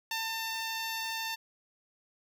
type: tone with ADSR envelope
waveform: 10% pulse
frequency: 898 Hz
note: A5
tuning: 35 cents sharp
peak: -23 dBFS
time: 0.11-1.36 s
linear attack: 3 ms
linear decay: 230 ms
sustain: -2 dB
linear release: 19 ms
effects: none